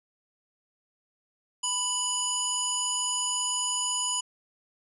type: harmonic tone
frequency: 987.8 Hz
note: B5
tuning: in tune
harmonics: 1 / 3 / 5 / 7 / 9 / 10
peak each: -35 / -32 / -40 / -29 / -41 / -36 dBFS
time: 1.63-4.21 s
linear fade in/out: 10 ms
effects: none